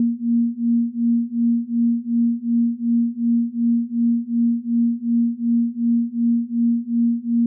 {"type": "beating tone pair", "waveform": "sine", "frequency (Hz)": [233.1, 235.8], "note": ["A#3", "A#3"], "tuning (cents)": [0, 20], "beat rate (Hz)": 2.7, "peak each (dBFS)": [-20, -19], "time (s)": [0, 7.46], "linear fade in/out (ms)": 2, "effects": []}